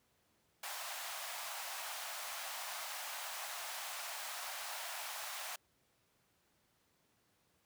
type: high-pass noise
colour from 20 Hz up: pink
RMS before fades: -44 dBFS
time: 0.63-5.56 s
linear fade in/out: 5 ms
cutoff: 640 Hz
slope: 48 dB/octave
effects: pink hiss -75 dBFS RMS until 7.65 s + high-pass 80 Hz 12 dB/octave